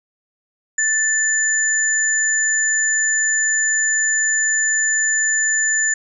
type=tone pair together; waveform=sine; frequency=1760 / 7036 Hz; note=A6 / A8; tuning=0 / -1 cents; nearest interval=2 octaves; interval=2399 cents; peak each=-18 / -18 dBFS; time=0.78-5.94 s; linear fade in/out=5 ms; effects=none